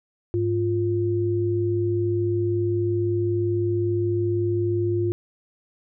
sine tone pair together, 103.82 / 349.2 Hz, G#2 / F4, 0 / 0 cents, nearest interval octave + major sixth, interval 2100 cents, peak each -24 / -22 dBFS, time 0.34-5.12 s, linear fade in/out 0 ms, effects none

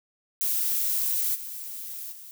violet noise with level steps, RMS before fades -26 / -37 / -44 dBFS, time 0.41-2.31 s, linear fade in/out 0 ms, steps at 1.34 / 2.11 s, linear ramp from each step 20 ms, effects none

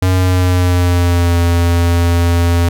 square tone with pitch glide, 92.5 to 85.81 Hz, F#2 to F2, 0 to -30 cents, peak -10 dBFS, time 0.02-2.69 s, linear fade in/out 5 ms, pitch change -130 cents, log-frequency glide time 0.14-1.37 s, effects none

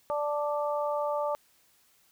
harmonic tone, 293.7 Hz, D4, in tune, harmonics 2 / 3 / 4, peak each -29 / -33 / -35 dBFS, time 0.1-1.35 s, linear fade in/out 0 ms, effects white hiss -65 dBFS RMS until 2.11 s

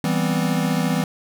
square chord, C major seventh, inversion first, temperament equal, 164.81 / 196 / 246.9 / 261.6 Hz, E3 / G3 / B3 / C4, 0 / 0 / 0 / 0 cents, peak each -23 / -25 / -26 / -28 dBFS, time 0.04-1.04 s, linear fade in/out 2 ms, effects none

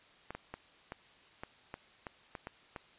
clicks, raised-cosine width 0.5 ms, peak -26 dBFS, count 10, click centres 0.306 / 0.35 / 0.54 / 0.921 / 1.435 / 1.741 / 2.068 / 2.352 / 2.471 / 2.762 s, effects white hiss -61 dBFS RMS until 2.98 s + resampled to 8000 Hz

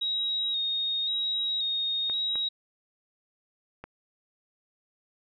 sine tone with vibrato, 3769 Hz, A#7, 18 cents sharp, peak -26 dBFS, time 0.01-2.49 s, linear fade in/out 10 ms, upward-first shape square, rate 0.94 Hz, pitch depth 26 cents each way
clicks, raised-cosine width 0.5 ms, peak -25 dBFS, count 3, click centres 2.098 / 2.356 / 3.84 s
effects none

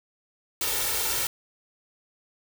white noise with comb filter, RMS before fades -27 dBFS, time 0.61-1.27 s, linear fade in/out 2 ms, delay 2.2 ms, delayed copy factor +0.65, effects none

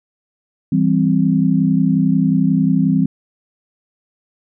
sine chord, C major, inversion first, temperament equal, 164.81 / 196 / 261.6 Hz, E3 / G3 / C4, 0 / 0 / 0 cents, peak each -16 dBFS, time 0.72-3.06 s, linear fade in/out 5 ms, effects none

